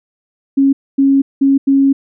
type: tone bursts at uneven times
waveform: sine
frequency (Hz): 274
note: C#4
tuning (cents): -20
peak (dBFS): -7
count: 4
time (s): 0.57-0.73 / 0.98-1.22 / 1.41-1.58 / 1.67-1.93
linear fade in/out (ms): 10
effects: none